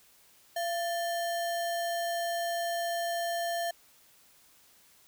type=tone with sample-and-hold; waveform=sine; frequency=683 Hz; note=F5; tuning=39 cents flat; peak=-29 dBFS; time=0.56-3.71 s; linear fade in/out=5 ms; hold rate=2450 Hz; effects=white hiss -61 dBFS RMS until 5.07 s